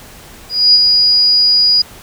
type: tone with ADSR envelope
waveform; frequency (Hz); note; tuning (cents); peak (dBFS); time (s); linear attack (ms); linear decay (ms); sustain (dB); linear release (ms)
sine; 4900; D#8; -27; -3; 0.49-1.82; 250; 36; -4; 6
effects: pink hiss -37 dBFS RMS until 2.02 s